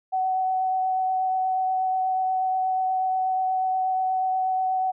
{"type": "tone with vibrato", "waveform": "sine", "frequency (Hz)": 751, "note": "F#5", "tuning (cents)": 26, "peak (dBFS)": -21, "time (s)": [0.12, 4.92], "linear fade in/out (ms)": 20, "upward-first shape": "sine", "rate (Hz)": 8.3, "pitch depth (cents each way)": 10, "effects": []}